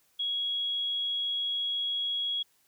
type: tone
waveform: sine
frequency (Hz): 3322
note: G#7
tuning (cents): 0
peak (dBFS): -28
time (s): 0.19-2.43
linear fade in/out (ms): 10
effects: white hiss -68 dBFS RMS until 2.67 s